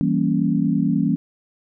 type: chord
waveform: sine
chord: E diminished seventh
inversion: none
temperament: equal with one note detuned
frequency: 164.81 / 194.08 / 233.1 / 277.2 Hz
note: E3 / G3 / Bb3 / Db4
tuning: 0 / -17 / 0 / 0 cents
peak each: -22 dBFS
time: 0.01-1.16 s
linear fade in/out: 0 ms
effects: none